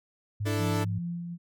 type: tone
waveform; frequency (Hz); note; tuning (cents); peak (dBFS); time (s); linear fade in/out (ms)
sine; 103.83; G#2; 0; -28; 0.4-0.99; 10
type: chord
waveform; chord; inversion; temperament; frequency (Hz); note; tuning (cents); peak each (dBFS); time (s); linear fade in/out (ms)
sawtooth; D suspended second; none; equal; 293.7 / 329.6 / 440; D4 / E4 / A4; 0 / 0 / 0; -28 / -32 / -30; 0.45-0.85; 20
type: tone with tremolo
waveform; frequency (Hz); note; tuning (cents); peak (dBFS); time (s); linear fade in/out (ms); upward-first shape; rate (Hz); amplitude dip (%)
sine; 172.1; F3; -25; -30; 0.57-1.38; 50; sine; 2.5; 40
effects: none